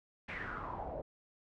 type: noise with low-pass filter sweep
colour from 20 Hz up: pink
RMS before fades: -42 dBFS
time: 0.28-1.02 s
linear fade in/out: 10 ms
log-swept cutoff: 2300 to 560 Hz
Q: 5.8
effects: none